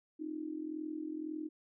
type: tone with amplitude modulation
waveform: sine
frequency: 310 Hz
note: D#4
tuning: 6 cents flat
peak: -34 dBFS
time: 0.19-1.49 s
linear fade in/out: 20 ms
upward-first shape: sine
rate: 41.9 Hz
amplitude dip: 80%
effects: none